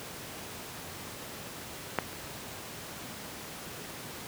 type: click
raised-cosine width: 0.5 ms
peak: -10 dBFS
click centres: 1.987 s
effects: pink hiss -42 dBFS RMS until 4.27 s + high-pass 100 Hz 12 dB/octave